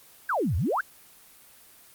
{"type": "exponential two-way sweep", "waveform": "sine", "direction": "down then up", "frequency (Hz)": [1699, 73.4, 1699], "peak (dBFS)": -23, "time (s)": [0.29, 0.81], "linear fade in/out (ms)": 5, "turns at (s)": 0.56, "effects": ["white hiss -53 dBFS RMS until 1.94 s", "Opus 24 kbps"]}